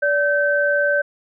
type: tone pair together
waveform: sine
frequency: 578.3 / 1544 Hz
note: D5 / G6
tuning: -27 / -27 cents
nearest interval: octave + perfect fourth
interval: 1700 cents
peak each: -18 dBFS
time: 0.02-1.02 s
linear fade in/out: 10 ms
effects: none